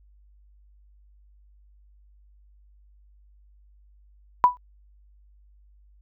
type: tone with exponential decay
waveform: sine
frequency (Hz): 987.8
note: B5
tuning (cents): 0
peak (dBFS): -8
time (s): 4.44-4.57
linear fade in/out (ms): 0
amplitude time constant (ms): 28
effects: added 50 Hz sine -53 dBFS peak until 6.01 s